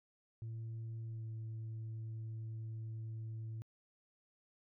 sine tone with pitch glide, 113.2 to 111.38 Hz, A2 to A2, +50 to +22 cents, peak -39 dBFS, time 0.42-3.62 s, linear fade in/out 0 ms, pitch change -28 cents, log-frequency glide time 1.07-1.27 s, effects tanh soft clip ceiling -40 dBFS

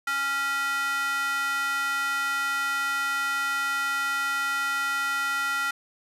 square tone with high-pass filter, 277.2 Hz, C#4, in tune, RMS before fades -27 dBFS, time 0.07-5.71 s, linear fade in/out 5 ms, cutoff 1500 Hz, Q 4.6, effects resampled to 32000 Hz + 10-bit

